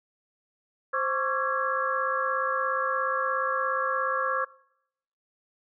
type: tone cluster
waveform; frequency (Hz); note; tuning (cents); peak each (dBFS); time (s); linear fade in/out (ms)
sine; 524 / 1099 / 1156 / 1353 / 1659; C5 / C#6 / D6 / E6 / G#6; +2 / -15 / -28 / +45 / -2; -31; 0.93-4.45; 10
effects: noise-tail reverb RT60 0.8 s tail -24 dB re dry